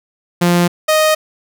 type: tone pair in turn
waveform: sawtooth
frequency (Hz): 174.61 / 622.2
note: F3 / D#5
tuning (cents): 0 / 0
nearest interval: octave + minor seventh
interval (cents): 2200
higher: second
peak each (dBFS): -6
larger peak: neither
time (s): 0.41-0.68 / 0.88-1.15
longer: neither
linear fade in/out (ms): 10
effects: none